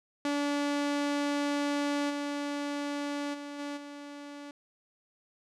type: tone with level steps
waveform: sawtooth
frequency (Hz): 288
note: D4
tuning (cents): -34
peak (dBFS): -24 / -28 / -35 / -31 / -38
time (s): 0.25-4.51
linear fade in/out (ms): 2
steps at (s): 2.09 / 3.33 / 3.58 / 3.76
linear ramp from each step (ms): 20
effects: low-pass 7000 Hz 12 dB/octave